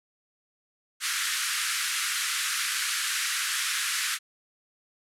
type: band-pass noise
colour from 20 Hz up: pink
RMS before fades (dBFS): -29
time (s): 1-4.19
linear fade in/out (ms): 50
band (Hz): 1300 to 12000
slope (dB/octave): 48
effects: none